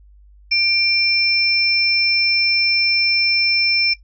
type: tone pair together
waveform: sine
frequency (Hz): 2370 / 5320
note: D7 / E8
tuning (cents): +15 / +15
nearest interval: octave + major second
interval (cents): 1400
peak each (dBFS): -16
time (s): 0.51-3.94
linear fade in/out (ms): 10
effects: noise-tail reverb RT60 0.1 s tail -17 dB re dry + added 50 Hz sine -44 dBFS peak until 4.03 s